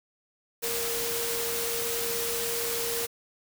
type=tone in noise; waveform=sine; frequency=466.2 Hz; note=A#4; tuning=in tune; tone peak=-33 dBFS; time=0.62-3.07 s; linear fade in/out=20 ms; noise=white; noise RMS=-31 dBFS; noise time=0.62-3.07 s; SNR=-5 dB; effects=none